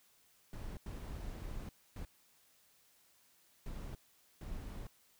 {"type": "noise bursts at uneven times", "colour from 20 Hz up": "brown", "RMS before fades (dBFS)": -44, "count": 5, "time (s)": [[0.53, 0.77], [0.86, 1.69], [1.96, 2.05], [3.66, 3.95], [4.41, 4.87]], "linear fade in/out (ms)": 2, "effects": ["white hiss -69 dBFS RMS until 5.19 s"]}